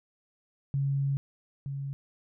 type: tone pair in turn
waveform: sine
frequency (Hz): 138.59 / 138.59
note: C#3 / C#3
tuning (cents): 0 / 0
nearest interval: unison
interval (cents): 0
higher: neither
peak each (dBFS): -25 / -32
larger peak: first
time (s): 0.74-1.17 / 1.66-1.93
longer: first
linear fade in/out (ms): 0
effects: none